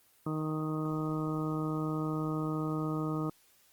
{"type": "harmonic tone", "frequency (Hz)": 155.56, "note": "D#3", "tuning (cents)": 0, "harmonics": [1, 2, 3, 4, 5, 6, 7, 8], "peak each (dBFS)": [-34, -34, -41, -46, -49, -50, -47, -41], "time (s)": [0.26, 3.3], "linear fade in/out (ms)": 5, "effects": ["white hiss -65 dBFS RMS until 3.72 s", "Opus 24 kbps"]}